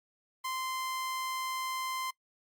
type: tone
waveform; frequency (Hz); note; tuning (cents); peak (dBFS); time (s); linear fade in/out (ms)
sawtooth; 1040; C6; -11; -30; 0.44-2.11; 10
effects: noise-tail reverb RT60 0.1 s tail -22 dB re dry + Opus 48 kbps